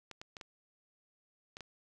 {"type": "clicks", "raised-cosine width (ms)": 0.2, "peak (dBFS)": -28, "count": 6, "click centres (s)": [0.113, 0.215, 0.368, 0.412, 1.569, 1.607], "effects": []}